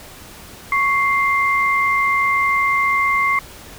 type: tone pair together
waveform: sine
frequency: 1108.7 / 2095 Hz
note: C#6 / C7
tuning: 0 / +2 cents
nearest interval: major seventh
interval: 1102 cents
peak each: -17 dBFS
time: 0.72-3.39 s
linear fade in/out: 2 ms
effects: pink hiss -39 dBFS RMS until 3.78 s